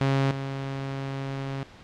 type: tone pair in turn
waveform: sawtooth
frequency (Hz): 136.2 / 136.2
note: C#3 / C#3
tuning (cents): -30 / -30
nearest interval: unison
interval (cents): 0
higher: neither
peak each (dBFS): -17 / -26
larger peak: first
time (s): 0.01-0.31 / 0.31-1.63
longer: second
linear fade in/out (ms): 0
effects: pink hiss -49 dBFS RMS until 1.83 s + low-pass 4000 Hz 12 dB/octave